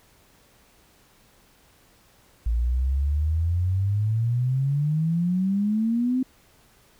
sine exponential sweep, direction up, 55.6 to 261.6 Hz, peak -20 dBFS, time 2.46-6.23 s, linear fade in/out 5 ms, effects pink hiss -58 dBFS RMS until 6.99 s

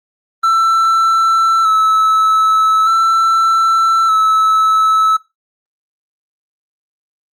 triangle tone with vibrato, 1318.5 Hz, E6, in tune, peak -7 dBFS, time 0.43-5.17 s, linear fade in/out 10 ms, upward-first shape square, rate 0.41 Hz, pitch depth 22 cents each way, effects noise-tail reverb RT60 0.2 s tail -17 dB re dry + Opus 24 kbps

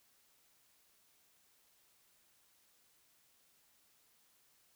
silence, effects white hiss -71 dBFS RMS until 4.75 s

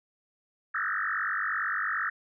sine tone with frequency modulation, 1568 Hz, G6, in tune, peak -27 dBFS, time 0.74-2.1 s, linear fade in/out 10 ms, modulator 48.8 Hz, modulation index 6.4, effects none

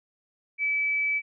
sine tone, 2300 Hz, D7, 37 cents flat, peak -23 dBFS, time 0.58-1.22 s, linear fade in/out 50 ms, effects none

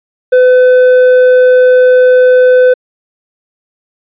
sine tone with hard clipping, 505 Hz, B4, 39 cents sharp, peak -4 dBFS, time 0.32-2.74 s, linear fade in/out 10 ms, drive 5 dB, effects resampled to 8000 Hz

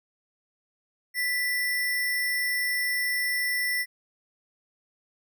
sine tone with sample-and-hold, 1975.5 Hz, B6, in tune, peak -24 dBFS, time 1.14-3.86 s, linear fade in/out 50 ms, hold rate 7350 Hz, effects none

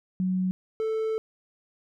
sine / triangle tone pair in turn, 185.3 / 440.7 Hz, F#3 / A4, +3 / +3 cents, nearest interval octave + minor third, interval 1500 cents, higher second, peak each -23 dBFS, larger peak neither, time 0.2-0.51 / 0.8-1.18 s, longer second, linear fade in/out 0 ms, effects none

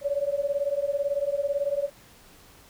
sine beating tone pair, 558 / 576 Hz, C#5 / D5, +11 / -34 cents, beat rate 18 Hz, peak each -27 dBFS, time 0.01-1.9 s, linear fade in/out 50 ms, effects pink hiss -53 dBFS RMS until 2.69 s

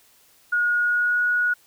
sine tone with pitch glide, 1442 to 1457.1 Hz, F#6 to F#6, -45 to -27 cents, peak -18 dBFS, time 0.52-1.54 s, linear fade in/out 10 ms, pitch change +18 cents, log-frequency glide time 0.78-1.22 s, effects white hiss -57 dBFS RMS until 1.66 s

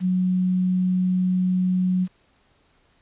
sine tone with quantisation, 183.5 Hz, F#3, 14 cents flat, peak -18 dBFS, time 0-2.08 s, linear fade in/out 50 ms, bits 8, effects pink hiss -62 dBFS RMS until 3.01 s + resampled to 8000 Hz

